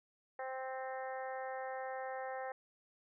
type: harmonic tone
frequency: 261.6 Hz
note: C4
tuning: in tune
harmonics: 2 / 3 / 4 / 5 / 6 / 7 / 8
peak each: -43 / -43 / -52 / -53 / -54 / -50 / -60 dBFS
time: 0.39-2.52 s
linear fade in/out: 2 ms
effects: none